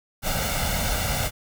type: noise with comb filter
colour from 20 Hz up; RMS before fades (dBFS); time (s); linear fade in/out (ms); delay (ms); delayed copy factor
pink; -25; 0.22-1.31; 50; 1.4; +0.7
effects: none